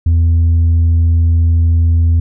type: tone with tanh clipping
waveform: sine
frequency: 83.1 Hz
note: E2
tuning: 15 cents sharp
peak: -8 dBFS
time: 0.06-2.2 s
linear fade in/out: 5 ms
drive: 2 dB
effects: none